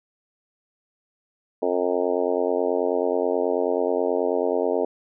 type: harmonic tone with a mistuned harmonic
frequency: 89.3 Hz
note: F2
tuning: 39 cents sharp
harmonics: 3 / 4 / 5 / 6 / 7 / 8 / 9 / 10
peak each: -30 / -28 / -24 / -28 / -27 / -35 / -34 / -38 dBFS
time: 1.62-4.85 s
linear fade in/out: 5 ms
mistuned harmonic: 10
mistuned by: +49 cents
effects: none